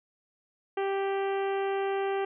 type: harmonic tone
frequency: 392 Hz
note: G4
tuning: in tune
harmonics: 1 / 2 / 3 / 4 / 5 / 6 / 7 / 8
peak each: -28 / -33 / -41 / -42 / -44 / -47 / -47 / -50 dBFS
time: 0.77-2.25 s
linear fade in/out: 5 ms
effects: none